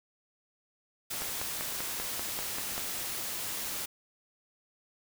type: noise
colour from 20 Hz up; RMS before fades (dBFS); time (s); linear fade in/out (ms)
white; -36; 1.1-3.86; 10
type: click train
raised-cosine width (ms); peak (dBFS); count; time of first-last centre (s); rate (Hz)
0.5; -21; 9; 1.22-2.779; 5.13
effects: none